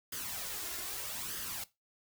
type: noise with flanger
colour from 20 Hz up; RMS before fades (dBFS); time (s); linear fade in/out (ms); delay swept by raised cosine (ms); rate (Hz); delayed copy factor
white; -40; 0.12-1.64; 5; 0.61 to 2.91; 0.8; +0.6
effects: noise-tail reverb RT60 0.2 s tail -17 dB re dry